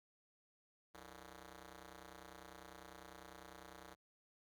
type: ring-modulated tone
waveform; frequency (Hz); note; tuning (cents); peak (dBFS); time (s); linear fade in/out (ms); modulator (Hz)
5% pulse; 130; C3; -11; -40; 0.94-3.95; 10; 210
effects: high-pass 60 Hz 12 dB/octave